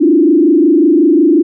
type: tone with frequency modulation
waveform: sine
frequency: 317.6 Hz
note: D#4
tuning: 36 cents sharp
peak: -5 dBFS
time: 0-1.43 s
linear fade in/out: 20 ms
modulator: 25.5 Hz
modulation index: 1.5
effects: none